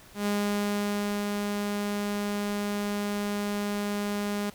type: tone with ADSR envelope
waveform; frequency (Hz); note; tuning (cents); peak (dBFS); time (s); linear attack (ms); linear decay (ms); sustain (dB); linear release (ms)
sawtooth; 205; G#3; -22; -21; 0.14-4.5; 120; 1000; -3; 4
effects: pink hiss -52 dBFS RMS until 4.54 s